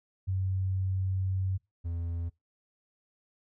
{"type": "tone pair in turn", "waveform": ["sine", "triangle"], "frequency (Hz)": [94.6, 84.84], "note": ["F#2", "F2"], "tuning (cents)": [39, -50], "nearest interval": "major second", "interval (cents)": 189, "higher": "first", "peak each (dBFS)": [-27, -29], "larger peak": "first", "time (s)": [[0.27, 1.58], [1.84, 2.3]], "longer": "first", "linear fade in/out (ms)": 20, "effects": ["noise-tail reverb RT60 0.2 s tail -23 dB re dry"]}